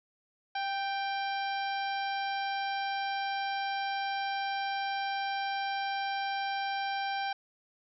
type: harmonic tone with a mistuned harmonic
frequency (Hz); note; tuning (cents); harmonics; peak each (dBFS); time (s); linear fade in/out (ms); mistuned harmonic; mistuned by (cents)
790; G5; +13; 1 / 2 / 3 / 4 / 5 / 6 / 7; -32 / -38 / -42 / -44 / -46 / -48 / -49; 0.55-7.33; 5; 2; -25
effects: none